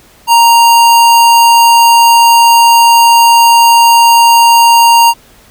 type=tone; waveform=square; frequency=932.3 Hz; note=A#5; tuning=in tune; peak=-3 dBFS; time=0.27-5.14 s; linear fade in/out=50 ms; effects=pink hiss -42 dBFS RMS until 5.5 s